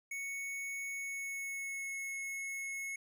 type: tone with pitch glide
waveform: square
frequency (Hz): 2217 to 2186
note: C#7 to C#7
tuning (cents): 0 to -25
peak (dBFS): -39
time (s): 0.11-2.96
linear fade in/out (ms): 5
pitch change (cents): -25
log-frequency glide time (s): 0.9-1.97
effects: none